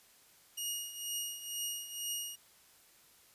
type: tone with tremolo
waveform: 15% pulse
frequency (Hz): 2870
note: F7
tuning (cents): +47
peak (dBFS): -27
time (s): 0.57-2.36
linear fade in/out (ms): 10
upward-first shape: triangle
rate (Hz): 2.1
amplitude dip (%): 75
effects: white hiss -63 dBFS RMS until 3.34 s + resampled to 32000 Hz